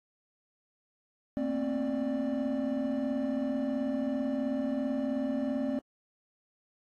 triangle tone cluster, 228.6 / 244.1 / 267 / 590 Hz, A#3 / B3 / C4 / D5, -34 / -20 / +35 / +8 cents, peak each -33 / -36 / -28 / -33 dBFS, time 1.37-5.79 s, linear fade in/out 0 ms, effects tanh soft clip ceiling -22 dBFS + AAC 48 kbps

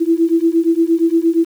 sine beating tone pair, 327.5 / 336.1 Hz, E4 / E4, -11 / +34 cents, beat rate 8.6 Hz, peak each -14 dBFS, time 0-1.45 s, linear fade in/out 20 ms, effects 7-bit

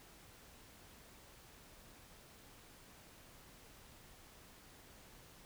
silence, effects pink hiss -60 dBFS RMS until 5.45 s

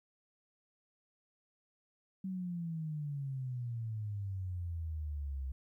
sine exponential sweep, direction down, 192.1 to 65 Hz, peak -36 dBFS, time 2.24-5.52 s, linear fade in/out 5 ms, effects 13-bit

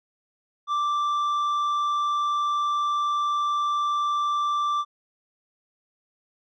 triangle tone with tanh clipping, 1174.7 Hz, D6, in tune, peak -23 dBFS, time 0.67-4.85 s, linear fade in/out 50 ms, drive 10 dB, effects none

